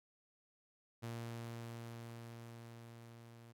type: tone with level ramp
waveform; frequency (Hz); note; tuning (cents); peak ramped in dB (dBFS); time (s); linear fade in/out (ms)
sawtooth; 116.54; A#2; 0; -38 to -52; 1.02-3.53; 20
effects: AAC 64 kbps